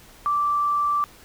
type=tone; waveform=sine; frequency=1169 Hz; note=D6; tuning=8 cents flat; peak=-19 dBFS; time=0.26-1.04 s; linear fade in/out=0 ms; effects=pink hiss -49 dBFS RMS until 1.24 s